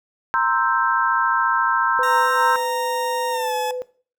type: chord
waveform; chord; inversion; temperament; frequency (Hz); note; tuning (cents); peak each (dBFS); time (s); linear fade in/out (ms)
sine; C dominant seventh; third; equal; 932.3 / 1046.5 / 1318.5 / 1568; Bb5 / C6 / E6 / G6; 0 / 0 / 0 / 0; -22; 0.34-2.56; 0
type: tone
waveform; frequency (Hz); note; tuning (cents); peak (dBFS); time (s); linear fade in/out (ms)
sine; 502; B4; +28; -24; 1.99-3.82; 0
type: tone with pitch glide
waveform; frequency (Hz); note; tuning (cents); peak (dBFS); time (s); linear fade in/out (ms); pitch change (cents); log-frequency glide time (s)
40% pulse; 929 to 856.8; A#5 to A5; -6 to -46; -22; 2.03-3.71; 2; -140; 3.31-3.54
effects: noise-tail reverb RT60 0.4 s tail -18 dB re dry